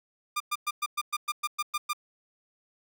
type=tone bursts; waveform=sawtooth; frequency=1200 Hz; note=D6; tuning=37 cents sharp; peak=-23 dBFS; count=11; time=0.36-1.933 s; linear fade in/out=10 ms; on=43 ms; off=110 ms; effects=none